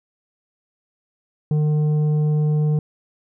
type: tone with tanh clipping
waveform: sine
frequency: 151.4 Hz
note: D#3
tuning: 47 cents flat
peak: -17 dBFS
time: 1.51-2.79 s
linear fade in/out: 2 ms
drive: 7 dB
effects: none